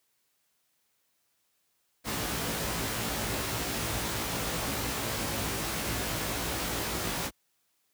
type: noise with comb filter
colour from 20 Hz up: pink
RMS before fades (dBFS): -32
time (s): 2.04-7.31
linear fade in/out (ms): 50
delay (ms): 18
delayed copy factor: +0.95
effects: white hiss -74 dBFS RMS until 7.93 s + high-pass 60 Hz 12 dB/octave